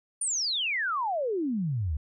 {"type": "exponential sweep", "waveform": "sine", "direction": "down", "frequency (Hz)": [9600, 68.3], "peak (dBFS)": -26, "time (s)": [0.21, 1.97], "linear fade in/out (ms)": 5, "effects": []}